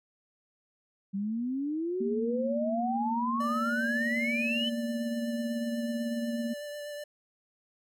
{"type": "exponential sweep", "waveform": "sine", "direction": "up", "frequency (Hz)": [191.4, 3078], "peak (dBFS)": -29, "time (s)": [1.13, 4.7], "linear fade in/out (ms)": 20}
{"type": "tone with tremolo", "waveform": "sine", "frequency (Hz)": 233.1, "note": "A#3", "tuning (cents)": 0, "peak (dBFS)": -28, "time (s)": [2, 6.54], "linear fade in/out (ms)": 10, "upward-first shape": "sine", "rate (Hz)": 18, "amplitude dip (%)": 45}
{"type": "tone with vibrato", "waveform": "square", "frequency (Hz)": 587.3, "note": "D5", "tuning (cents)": 0, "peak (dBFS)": -38, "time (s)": [3.4, 7.04], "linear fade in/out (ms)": 5, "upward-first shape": "sine", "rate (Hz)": 8.1, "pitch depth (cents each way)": 15}
{"effects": []}